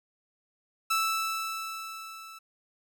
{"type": "tone with level ramp", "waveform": "sawtooth", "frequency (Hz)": 1318.5, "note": "E6", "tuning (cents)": 0, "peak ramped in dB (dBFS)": [-20, -41], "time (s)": [0.9, 2.39], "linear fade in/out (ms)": 10, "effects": []}